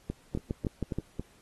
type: two click trains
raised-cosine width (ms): 3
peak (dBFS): -19 / -17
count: 5 / 5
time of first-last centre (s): 0.1-1.196 / 0.35-0.986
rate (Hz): 3.65 / 6.29
effects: pink hiss -62 dBFS RMS until 1.41 s + AAC 32 kbps